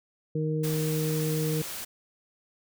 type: harmonic tone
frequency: 155.56 Hz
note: D#3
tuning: in tune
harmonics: 1 / 2 / 3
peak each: -27 / -34 / -31 dBFS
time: 0.35-1.62 s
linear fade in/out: 5 ms
type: noise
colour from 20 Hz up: white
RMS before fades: -37 dBFS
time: 0.63-1.85 s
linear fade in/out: 10 ms
effects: none